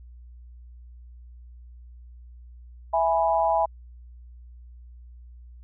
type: chord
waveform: sine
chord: E major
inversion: none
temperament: equal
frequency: 659.3 / 830.6 / 987.8 Hz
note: E5 / G#5 / B5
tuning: 0 / 0 / 0 cents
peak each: -23 / -23 / -26 dBFS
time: 2.93-3.66 s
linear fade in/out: 10 ms
effects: added 60 Hz sine -43 dBFS peak until 5.63 s